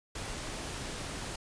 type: noise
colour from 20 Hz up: pink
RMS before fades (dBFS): -39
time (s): 0.15-1.36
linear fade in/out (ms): 5
effects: resampled to 22050 Hz